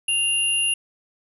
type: tone pair together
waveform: sine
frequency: 2794 / 10549 Hz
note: F7 / E9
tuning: 0 / 0 cents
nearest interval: octave + major seventh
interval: 2300 cents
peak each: -20 / -24 dBFS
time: 0.08-0.74 s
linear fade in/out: 5 ms
effects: none